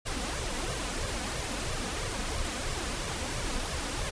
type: noise with flanger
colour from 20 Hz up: pink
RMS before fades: -33 dBFS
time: 0.05-4.11 s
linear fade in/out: 20 ms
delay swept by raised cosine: 1.7 to 4.1 ms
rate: 3 Hz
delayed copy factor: +0.6
effects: resampled to 22050 Hz